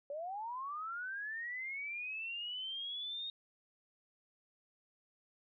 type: linear sweep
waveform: sine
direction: up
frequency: 554.4 to 3729 Hz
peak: -39 dBFS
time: 0.1-3.3 s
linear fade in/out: 2 ms
effects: none